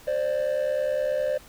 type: tone pair together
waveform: triangle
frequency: 524 / 593.8 Hz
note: C5 / D5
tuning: +2 / +19 cents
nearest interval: major second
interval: 217 cents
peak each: -23 / -22 dBFS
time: 0.07-1.38 s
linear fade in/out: 10 ms
effects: tanh soft clip ceiling -18 dBFS + pink hiss -50 dBFS RMS until 1.48 s